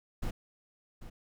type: noise with echo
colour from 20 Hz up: brown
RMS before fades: -33 dBFS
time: 0.22-0.31 s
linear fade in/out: 10 ms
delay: 790 ms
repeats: 1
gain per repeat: -12 dB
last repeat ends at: 1.1 s
effects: none